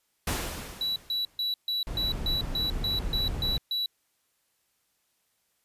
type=noise with exponential decay; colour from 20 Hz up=pink; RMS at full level=-28 dBFS; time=0.27-1.47 s; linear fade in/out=5 ms; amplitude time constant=260 ms
type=tone bursts; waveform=triangle; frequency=3932 Hz; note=B7; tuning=8 cents flat; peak=-25 dBFS; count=11; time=0.81-3.86 s; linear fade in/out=2 ms; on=150 ms; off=140 ms
type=noise; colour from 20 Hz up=brown; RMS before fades=-32 dBFS; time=1.87-3.58 s; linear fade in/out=0 ms
effects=white hiss -73 dBFS RMS until 5.64 s + resampled to 32000 Hz